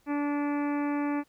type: harmonic tone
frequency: 290 Hz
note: D4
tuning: 22 cents flat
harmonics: 1 / 2 / 3 / 4 / 5 / 6 / 7 / 8 / 9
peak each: -27 / -39 / -37 / -41 / -46 / -45 / -48 / -46 / -52 dBFS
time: 0.06-1.24 s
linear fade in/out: 50 ms
effects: pink hiss -67 dBFS RMS until 1.28 s